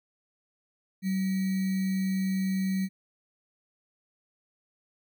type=tone with sample-and-hold; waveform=sine; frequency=190.1 Hz; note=F#3; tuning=47 cents sharp; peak=-25 dBFS; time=1.02-2.89 s; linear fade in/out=50 ms; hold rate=2100 Hz; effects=none